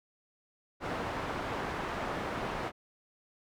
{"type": "low-pass noise", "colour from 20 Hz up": "white", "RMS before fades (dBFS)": -36, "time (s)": [0.8, 2.72], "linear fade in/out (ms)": 50, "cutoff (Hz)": 1200, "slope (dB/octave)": 12, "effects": []}